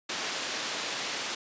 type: band-pass noise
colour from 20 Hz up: white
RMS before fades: -34 dBFS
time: 0.09-1.35 s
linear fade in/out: 5 ms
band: 230 to 5200 Hz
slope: 12 dB/octave
effects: resampled to 16000 Hz